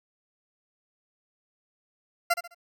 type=tone with echo; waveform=20% pulse; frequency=690 Hz; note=F5; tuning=21 cents flat; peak=-15 dBFS; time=2.3-2.34 s; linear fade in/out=10 ms; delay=69 ms; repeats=3; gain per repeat=-10 dB; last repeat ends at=2.547 s; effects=none